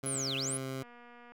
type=tone with pitch glide; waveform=15% pulse; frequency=135 to 132.6 Hz; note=C#3 to C3; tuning=-45 to +23 cents; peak=-30 dBFS; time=0.03-0.83 s; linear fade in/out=5 ms; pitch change=-32 cents; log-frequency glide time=0.37-0.65 s
type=linear two-way sweep; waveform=sine; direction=down then up; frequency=10548 to 2474 to 10548 Hz; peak=-33 dBFS; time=0.06-0.57 s; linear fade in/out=0 ms; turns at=0.36 s
type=click train; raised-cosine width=0.5 ms; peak=-40 dBFS; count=121; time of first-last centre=0.82-1.32 s; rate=240 Hz
effects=none